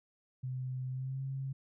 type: tone with pitch glide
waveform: sine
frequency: 128.6 to 134.68 Hz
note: C3 to C#3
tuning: -30 to -50 cents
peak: -35 dBFS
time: 0.43-1.53 s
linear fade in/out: 10 ms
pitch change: +80 cents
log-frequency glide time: 0.9-1.22 s
effects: none